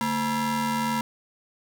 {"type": "ring-modulated tone", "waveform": "40% pulse", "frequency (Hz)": 370, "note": "F#4", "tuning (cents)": 0, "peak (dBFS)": -20, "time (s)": [0.01, 1.01], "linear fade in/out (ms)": 0, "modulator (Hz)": 596, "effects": []}